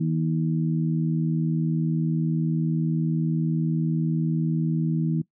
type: harmonic tone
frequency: 80 Hz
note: D#2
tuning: 49 cents sharp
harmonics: 2 / 3 / 4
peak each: -22 / -29 / -31 dBFS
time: 0-5.22 s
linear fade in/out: 10 ms
effects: noise-tail reverb RT60 0.1 s tail -20 dB re dry